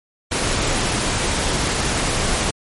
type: noise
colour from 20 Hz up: pink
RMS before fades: -20 dBFS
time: 0.31-2.51 s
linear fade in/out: 10 ms
effects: MP3 48 kbps